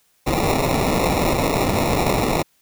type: noise with sample-and-hold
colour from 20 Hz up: blue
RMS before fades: -19 dBFS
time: 0.26-2.43 s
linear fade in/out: 20 ms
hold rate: 1575 Hz
effects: white hiss -62 dBFS RMS until 2.61 s